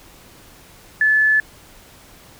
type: tone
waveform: sine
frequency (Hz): 1732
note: A6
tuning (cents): -28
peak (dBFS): -12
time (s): 1.01-1.4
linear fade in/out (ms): 2
effects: pink hiss -46 dBFS RMS until 2.39 s